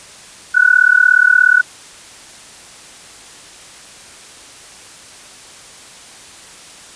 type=tone with amplitude modulation; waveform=sine; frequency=1480 Hz; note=F#6; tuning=in tune; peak=-3 dBFS; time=0.54-1.62 s; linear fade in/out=20 ms; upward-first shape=sine; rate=36.9 Hz; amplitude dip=95%; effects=white hiss -38 dBFS RMS until 6.95 s + resampled to 22050 Hz